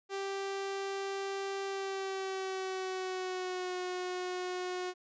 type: tone with pitch glide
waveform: sawtooth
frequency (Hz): 392 to 363.6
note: G4 to F#4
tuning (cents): 0 to -30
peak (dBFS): -31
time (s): 0.09-4.94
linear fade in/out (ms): 50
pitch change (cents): -130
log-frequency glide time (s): 1.65-3.75
effects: resampled to 16000 Hz